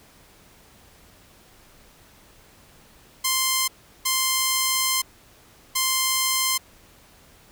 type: tone bursts at uneven times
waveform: 5% pulse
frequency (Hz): 1046.5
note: C6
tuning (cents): 0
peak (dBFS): -8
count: 3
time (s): 3.24-3.68 / 4.05-5.02 / 5.75-6.58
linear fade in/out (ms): 10
effects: pink hiss -53 dBFS RMS until 7.51 s